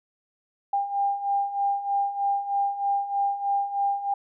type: beating tone pair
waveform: sine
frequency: 798 / 801.2 Hz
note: G5 / G5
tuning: +31 / +38 cents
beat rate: 3.2 Hz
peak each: -29 / -24 dBFS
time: 0.73-4.14 s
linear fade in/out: 5 ms
effects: none